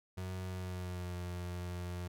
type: tone with pitch glide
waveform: 35% pulse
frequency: 92.5 to 88.68 Hz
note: F#2 to F2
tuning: 0 to +27 cents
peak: -37 dBFS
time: 0.17-2.08 s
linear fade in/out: 10 ms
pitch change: -73 cents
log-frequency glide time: 0.48-1.18 s
effects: none